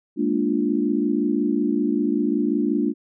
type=chord; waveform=sine; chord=Bb dominant seventh; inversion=third; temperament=equal; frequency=207.7 / 233.1 / 293.7 / 349.2 Hz; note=Ab3 / Bb3 / D4 / F4; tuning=0 / 0 / 0 / 0 cents; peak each=-26 / -24 / -22 / -26 dBFS; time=0.16-2.94 s; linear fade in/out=50 ms; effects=none